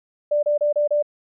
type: tone bursts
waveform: sine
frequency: 590 Hz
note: D5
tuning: 8 cents sharp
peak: -16 dBFS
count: 5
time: 0.31-1.026 s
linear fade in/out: 10 ms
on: 120 ms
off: 29 ms
effects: none